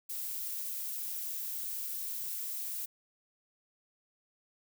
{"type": "noise", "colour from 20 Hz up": "violet", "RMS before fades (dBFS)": -38, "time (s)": [0.09, 2.86], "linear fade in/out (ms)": 10, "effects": []}